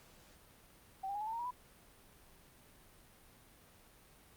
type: tone with pitch steps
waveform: sine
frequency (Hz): 770 / 798.5 / 828.1 / 858.8 / 890.6 / 923.7 / 957.9 / 993.4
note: G5 / G5 / G#5 / A5 / A5 / A#5 / A#5 / B5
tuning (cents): -31 / +32 / -5 / -42 / +21 / -16 / +47 / +10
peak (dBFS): -37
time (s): 1.03-1.51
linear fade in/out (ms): 10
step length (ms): 60
effects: pink hiss -62 dBFS RMS until 4.36 s + Opus 48 kbps